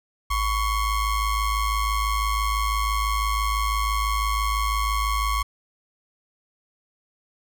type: ring-modulated tone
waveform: square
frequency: 533 Hz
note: C5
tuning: 32 cents sharp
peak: -19 dBFS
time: 0.3-5.43 s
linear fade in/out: 10 ms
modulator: 586 Hz
effects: none